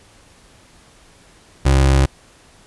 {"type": "tone", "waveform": "30% pulse", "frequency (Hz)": 67.5, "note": "C#2", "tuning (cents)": -45, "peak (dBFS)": -8, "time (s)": [1.65, 2.06], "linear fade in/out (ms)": 10, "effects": ["pink hiss -49 dBFS RMS until 2.66 s", "resampled to 24000 Hz"]}